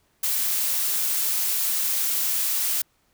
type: noise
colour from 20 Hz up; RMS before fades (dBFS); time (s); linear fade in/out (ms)
blue; -24; 0.23-2.82; 5
effects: pink hiss -66 dBFS RMS until 3.13 s